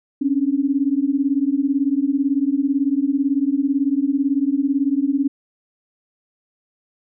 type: beating tone pair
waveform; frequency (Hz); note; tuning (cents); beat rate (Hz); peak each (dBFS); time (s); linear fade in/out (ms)
sine; 269 / 287; C4 / D4; +48 / -40; 18; -19; 0.21-5.28; 10
effects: none